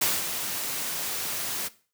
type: noise with ADSR envelope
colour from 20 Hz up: white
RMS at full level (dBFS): -23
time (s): 0.01-1.69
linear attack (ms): 8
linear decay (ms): 200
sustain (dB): -8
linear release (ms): 23
effects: noise-tail reverb RT60 0.4 s tail -18 dB re dry + high-pass 100 Hz 12 dB/octave